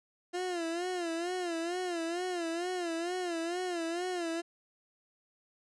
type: tone with vibrato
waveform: 30% pulse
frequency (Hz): 347.4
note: F4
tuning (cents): -9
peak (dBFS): -30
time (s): 0.33-4.42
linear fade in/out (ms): 20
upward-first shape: sine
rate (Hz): 2.2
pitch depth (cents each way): 100
effects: resampled to 22050 Hz